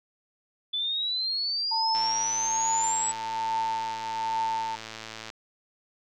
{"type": "exponential sweep", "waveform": "sine", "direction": "up", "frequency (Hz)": [3466, 7902], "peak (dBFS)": -26, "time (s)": [0.73, 3.12], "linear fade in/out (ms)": 10}
{"type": "tone with tremolo", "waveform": "sine", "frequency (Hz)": 894, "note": "A5", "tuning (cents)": 27, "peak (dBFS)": -24, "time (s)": [1.71, 4.76], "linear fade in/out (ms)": 10, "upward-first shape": "triangle", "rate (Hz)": 1.2, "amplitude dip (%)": 65}
{"type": "click train", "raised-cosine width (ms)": 0.2, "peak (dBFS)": -21, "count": 373, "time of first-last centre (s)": [1.95, 5.301], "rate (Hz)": 111}
{"effects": []}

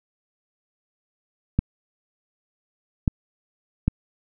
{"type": "clicks", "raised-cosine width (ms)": 5, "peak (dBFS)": -6, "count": 3, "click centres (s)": [1.59, 3.078, 3.88], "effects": []}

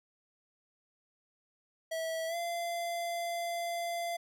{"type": "tone with pitch glide", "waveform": "square", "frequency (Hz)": [650, 686.3], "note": ["E5", "F5"], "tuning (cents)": [-24, -30], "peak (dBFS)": -34, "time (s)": [1.91, 4.17], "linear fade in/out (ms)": 10, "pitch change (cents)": 94, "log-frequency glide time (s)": [2.27, 2.36], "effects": []}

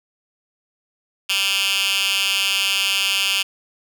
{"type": "tone with high-pass filter", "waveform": "10% pulse", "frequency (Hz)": 196, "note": "G3", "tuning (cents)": 0, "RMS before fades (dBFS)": -20, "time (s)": [1.29, 3.43], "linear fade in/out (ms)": 10, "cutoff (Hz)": 2800, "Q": 2.7, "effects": []}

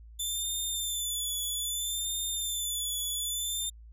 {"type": "tone with vibrato", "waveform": "15% pulse", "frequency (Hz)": 3520, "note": "A7", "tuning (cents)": 0, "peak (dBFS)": -24, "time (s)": [0.19, 3.7], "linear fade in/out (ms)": 10, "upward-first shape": "sine", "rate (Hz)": 0.62, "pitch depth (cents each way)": 51, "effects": ["added 56 Hz sine -47 dBFS peak until 3.92 s"]}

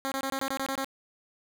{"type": "tone bursts", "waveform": "10% pulse", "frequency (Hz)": 269.4, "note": "C#4", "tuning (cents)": -49, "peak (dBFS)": -21, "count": 9, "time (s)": [0.05, 0.845], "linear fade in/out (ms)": 0, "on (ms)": 67, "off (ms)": 24, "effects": []}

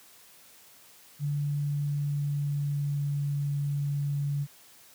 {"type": "tone with pitch glide", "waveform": "sine", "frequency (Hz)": [144.9, 142.91], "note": ["D3", "D3"], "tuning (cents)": [-23, -47], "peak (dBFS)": -26, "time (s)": [1.19, 4.47], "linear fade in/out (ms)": 50, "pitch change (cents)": -24, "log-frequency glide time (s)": [1.61, 3.35], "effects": ["white hiss -55 dBFS RMS until 4.94 s", "high-pass 80 Hz 12 dB/octave"]}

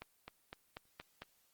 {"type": "accelerating click train", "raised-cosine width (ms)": 0.3, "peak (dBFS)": -29, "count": 6, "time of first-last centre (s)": [0.02, 1.22], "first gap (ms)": 260, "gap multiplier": 0.96, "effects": ["white hiss -73 dBFS RMS until 1.53 s", "Opus 24 kbps"]}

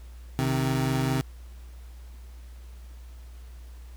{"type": "tone pair together", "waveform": "25% pulse", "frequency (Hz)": [130.81, 155.56], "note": ["C3", "D#3"], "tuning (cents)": [0, 0], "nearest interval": "minor third", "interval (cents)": 300, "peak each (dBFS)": [-21, -26], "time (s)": [0.39, 1.21], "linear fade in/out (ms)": 0, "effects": ["added 60 Hz sine -41 dBFS peak until 3.96 s", "pink hiss -58 dBFS RMS until 3.96 s"]}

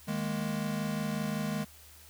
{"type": "chord", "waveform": "square", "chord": "D# suspended fourth", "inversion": "none", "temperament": "equal", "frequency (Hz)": [155.56, 207.7, 233.1], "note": ["D#3", "G#3", "A#3"], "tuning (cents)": [0, 0, 0], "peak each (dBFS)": [-37, -34, -39], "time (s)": [0.07, 1.65], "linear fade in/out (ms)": 20, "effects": ["added 76 Hz sine -57 dBFS peak until 2.09 s", "white hiss -55 dBFS RMS until 2.09 s"]}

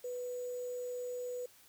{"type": "tone with sample-and-hold", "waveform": "sine", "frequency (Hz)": 493.9, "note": "B4", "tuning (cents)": 0, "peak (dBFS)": -37, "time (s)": [0.04, 1.46], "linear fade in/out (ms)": 5, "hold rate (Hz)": 7350, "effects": ["white hiss -62 dBFS RMS until 1.68 s"]}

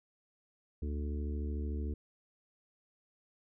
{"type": "harmonic tone", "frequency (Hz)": 73.4, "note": "D2", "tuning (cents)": 0, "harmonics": [1, 3, 4, 5, 6], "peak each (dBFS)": [-34, -44, -46, -48, -50], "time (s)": [0.82, 1.94], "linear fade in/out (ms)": 5, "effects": []}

